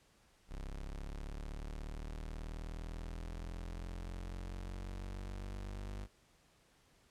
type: linear sweep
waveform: 35% pulse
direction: up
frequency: 33.46 to 49.91 Hz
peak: -40 dBFS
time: 0.48-6.08 s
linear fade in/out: 50 ms
effects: pink hiss -69 dBFS RMS until 7.1 s + low-pass 10000 Hz 12 dB/octave